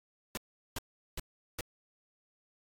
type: noise bursts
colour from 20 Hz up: pink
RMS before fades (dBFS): -37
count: 4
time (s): 0.35-1.608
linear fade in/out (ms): 0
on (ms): 22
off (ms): 390
effects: AAC 64 kbps